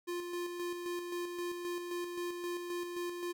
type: tone with tremolo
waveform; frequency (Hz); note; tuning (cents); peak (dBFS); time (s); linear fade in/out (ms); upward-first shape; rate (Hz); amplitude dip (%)
square; 350.3; F4; +5; -36; 0.07-3.33; 20; square; 3.8; 40
effects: none